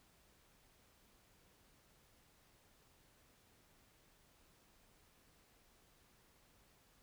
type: silence
effects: pink hiss -70 dBFS RMS until 7.02 s